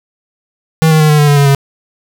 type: tone with pitch steps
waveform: square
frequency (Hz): 159.9 / 156.7 / 153.56 / 150.49 / 147.48 / 144.53 / 141.63 / 138.8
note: D#3 / D#3 / D#3 / D3 / D3 / D3 / C#3 / C#3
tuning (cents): +48 / +13 / -22 / +43 / +8 / -27 / +38 / +3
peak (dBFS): -6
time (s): 0.82-1.548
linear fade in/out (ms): 0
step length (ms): 91
effects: none